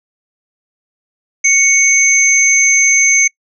sine tone pair together, 2217 / 6271 Hz, C#7 / G8, 0 / 0 cents, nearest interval octave + tritone, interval 1800 cents, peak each -10 dBFS, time 1.44-3.28 s, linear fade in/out 10 ms, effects noise-tail reverb RT60 0.1 s tail -26 dB re dry

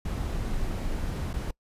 brown noise with dropouts, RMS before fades -30 dBFS, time 0.05-1.51 s, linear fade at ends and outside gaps 5 ms, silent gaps 1.332-1.338 s, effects noise-tail reverb RT60 0.1 s tail -24 dB re dry + resampled to 32000 Hz

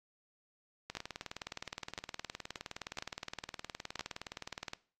two click trains, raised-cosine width 0.2 ms, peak -23 / -21 dBFS, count 75 / 4, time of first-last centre 0.9-4.734 / 0.97-3.994 s, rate 19.3 / 0.992 Hz, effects noise-tail reverb RT60 0.4 s tail -19 dB re dry + AAC 48 kbps

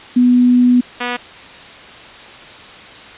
sine / 5% pulse tone pair in turn, 246.9 / 244.2 Hz, B3 / B3, 0 / -19 cents, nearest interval unison, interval 19 cents, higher first, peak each -7 dBFS, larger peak neither, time 0.16-0.81 / 1-1.17 s, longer first, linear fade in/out 10 ms, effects white hiss -36 dBFS RMS until 3.17 s + resampled to 8000 Hz

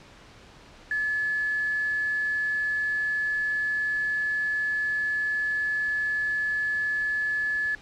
sine tone with quantisation, 1716 Hz, A6, 44 cents flat, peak -24 dBFS, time 0.91-7.75 s, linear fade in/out 2 ms, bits 7, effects pink hiss -50 dBFS RMS until 7.81 s + low-pass 5000 Hz 12 dB/octave

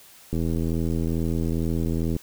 click train, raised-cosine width 3 ms, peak -14 dBFS, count 152, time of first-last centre 0.33-2.165 s, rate 82.3 Hz, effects white hiss -50 dBFS RMS until 2.22 s

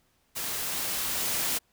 white noise with level ramp, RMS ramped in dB -33 to -28 dBFS, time 0.35-1.59 s, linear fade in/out 20 ms, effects pink hiss -69 dBFS RMS until 1.72 s

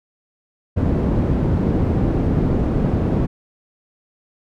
white low-pass noise, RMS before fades -18 dBFS, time 0.76-3.27 s, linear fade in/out 20 ms, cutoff 240 Hz, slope 12 dB/octave, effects none

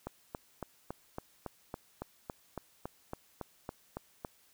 click train, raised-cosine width 1 ms, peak -24 dBFS, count 16, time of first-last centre 0.07-4.248 s, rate 3.59 Hz, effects white hiss -66 dBFS RMS until 4.53 s

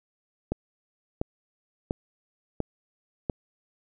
click train, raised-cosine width 2 ms, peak -13 dBFS, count 5, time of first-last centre 0.52-3.298 s, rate 1.44 Hz, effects none

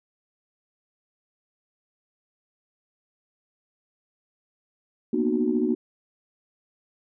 sine chord, B major seventh, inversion third, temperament equal with one note detuned, 233.1 / 246.9 / 304.2 / 370 Hz, A#3 / B3 / D#4 / F#4, 0 / 0 / -39 / 0 cents, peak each -26 dBFS, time 5.13-5.75 s, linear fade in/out 5 ms, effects tanh soft clip ceiling -10 dBFS

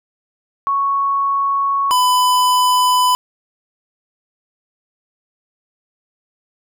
sine / square tone pair in turn, 1108.7 / 1000.3 Hz, C#6 / B5, 0 / +22 cents, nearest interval major second, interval 178 cents, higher first, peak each -14 / -12 dBFS, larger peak second, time 0.67-1.91 / 1.91-3.15 s, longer neither, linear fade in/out 0 ms, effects none

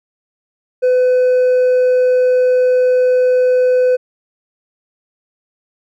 sine tone with hard clipping, 504 Hz, B4, 35 cents sharp, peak -10 dBFS, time 0.82-3.97 s, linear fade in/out 20 ms, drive 2 dB, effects none

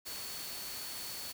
sine tone in noise, 4435 Hz, C#8, in tune, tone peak -46 dBFS, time 0.05-1.33 s, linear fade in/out 20 ms, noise white, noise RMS -43 dBFS, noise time 0.05-1.33 s, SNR -6 dB, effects none

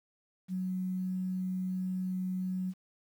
sine tone with quantisation, 185.3 Hz, F#3, 3 cents sharp, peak -31 dBFS, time 0.48-2.74 s, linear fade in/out 50 ms, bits 10, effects none

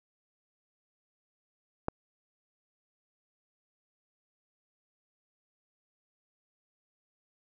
click, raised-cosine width 1 ms, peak -15 dBFS, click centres 1.884 s, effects none

